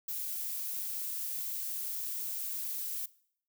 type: noise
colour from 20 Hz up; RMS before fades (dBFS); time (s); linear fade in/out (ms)
violet; -37; 0.08-3.06; 5
effects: noise-tail reverb RT60 0.6 s tail -20 dB re dry